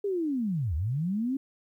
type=linear two-way sweep; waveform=sine; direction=down then up; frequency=414.8 to 70.7 to 277.8 Hz; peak=-26 dBFS; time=0.04-1.37 s; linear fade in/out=5 ms; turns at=0.75 s; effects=11-bit